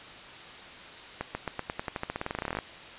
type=accelerating click train; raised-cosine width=0.5 ms; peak=-16 dBFS; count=24; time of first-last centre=1.21-2.588 s; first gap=140 ms; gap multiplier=0.91; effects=white hiss -45 dBFS RMS until 2.98 s + resampled to 8000 Hz